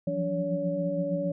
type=tone cluster; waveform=sine; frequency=169.4 / 175.9 / 184.4 / 287.2 / 565 Hz; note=E3 / F3 / F#3 / D4 / C#5; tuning=+48 / +13 / -6 / -39 / +33 cents; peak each=-33 / -35 / -36 / -34 / -29 dBFS; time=0.07-1.32 s; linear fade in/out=5 ms; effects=none